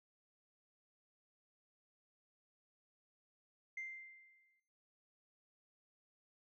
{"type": "tone with exponential decay", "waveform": "sine", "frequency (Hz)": 2090, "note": "C7", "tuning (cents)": -2, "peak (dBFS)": -39, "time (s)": [3.77, 4.6], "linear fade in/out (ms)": 5, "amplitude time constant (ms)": 180, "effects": ["noise-tail reverb RT60 1.0 s tail -24 dB re dry", "tanh soft clip ceiling -38 dBFS"]}